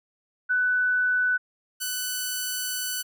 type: tone pair in turn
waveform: sine / 5% pulse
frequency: 1494 / 1494 Hz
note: F#6 / F#6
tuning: +16 / +16 cents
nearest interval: unison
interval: 0 cents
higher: neither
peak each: -20 / -16 dBFS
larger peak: second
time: 0.49-1.38 / 1.8-3.03 s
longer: second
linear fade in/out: 20 ms
effects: none